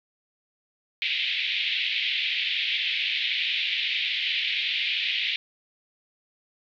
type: band-pass noise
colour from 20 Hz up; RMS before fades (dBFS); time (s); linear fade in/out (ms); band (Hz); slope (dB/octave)
white; -27; 1.02-5.36; 0; 2100 to 3700; 48
effects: none